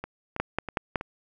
two click trains, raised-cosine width 0.5 ms, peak -19 / -10 dBFS, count 4 / 4, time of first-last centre 0.04-1.011 / 0.4-0.958 s, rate 3.09 / 5.38 Hz, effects none

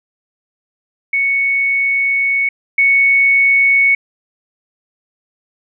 sine tone pair in turn, 2218 / 2218 Hz, C#7 / C#7, 0 / 0 cents, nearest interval unison, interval 0 cents, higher neither, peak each -12 / -8 dBFS, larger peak second, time 1.13-2.49 / 2.78-3.95 s, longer first, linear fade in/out 5 ms, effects none

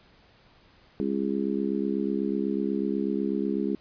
harmonic tone, 68.1 Hz, C#2, 30 cents flat, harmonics 3 / 4 / 5 / 6, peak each -29 / -30 / -31 / -32 dBFS, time 1-3.75 s, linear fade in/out 0 ms, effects pink hiss -58 dBFS RMS until 3.8 s + resampled to 11025 Hz

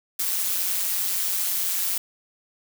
blue noise with amplitude modulation, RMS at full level -22 dBFS, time 0.19-1.98 s, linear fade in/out 5 ms, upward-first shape sine, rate 185 Hz, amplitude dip 70%, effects none

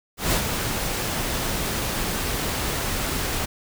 pink noise with ADSR envelope, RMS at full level -20 dBFS, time 0.17-3.46 s, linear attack 150 ms, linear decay 96 ms, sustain -6 dB, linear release 14 ms, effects none

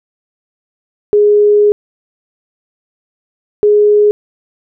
sine tone pair in turn, 415.3 / 416.8 Hz, G#4 / G#4, 0 / +6 cents, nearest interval unison, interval 6 cents, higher second, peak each -5 dBFS, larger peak neither, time 1.13-1.72 / 3.63-4.11 s, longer first, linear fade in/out 0 ms, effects none

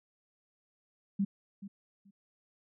sine tone with echo, 198.1 Hz, G3, 18 cents sharp, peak -26 dBFS, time 1.19-1.25 s, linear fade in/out 10 ms, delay 430 ms, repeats 2, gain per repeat -15 dB, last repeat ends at 2.11 s, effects none

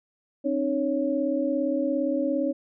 sine tone cluster, 267.3 / 304.7 / 556 Hz, C4 / D#4 / C#5, +37 / -36 / +5 cents, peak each -27 dBFS, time 0.44-2.53 s, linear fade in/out 20 ms, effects none

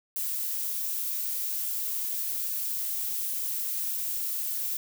violet noise, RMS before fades -31 dBFS, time 0.16-4.77 s, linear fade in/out 2 ms, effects none

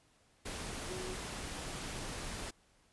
sine tone in noise, 369.1 Hz, F#4, 4 cents flat, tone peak -43 dBFS, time 0.89-1.15 s, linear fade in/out 10 ms, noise pink, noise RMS -42 dBFS, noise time 0.45-2.51 s, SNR -4 dB, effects pink hiss -69 dBFS RMS until 2.92 s + resampled to 24000 Hz

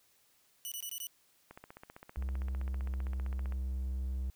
5% pulse tone bursts, 2960 Hz, F#7, in tune, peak -30 dBFS, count 5, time 0.65-1.069 s, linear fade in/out 0 ms, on 67 ms, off 21 ms
click train, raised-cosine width 0.5 ms, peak -33 dBFS, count 32, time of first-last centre 1.51-3.523 s, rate 15.4 Hz
triangle tone with pitch glide, 65.41 to 64.77 Hz, C2 to C2, 0 to -17 cents, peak -31 dBFS, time 2.17-4.3 s, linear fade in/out 0 ms, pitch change -17 cents, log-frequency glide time 2.52-3.41 s
effects white hiss -69 dBFS RMS until 4.35 s

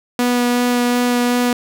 sawtooth tone with vibrato, 244.1 Hz, B3, 20 cents flat, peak -10 dBFS, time 0.19-1.53 s, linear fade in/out 2 ms, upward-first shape sine, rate 2.7 Hz, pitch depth 8 cents each way, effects none

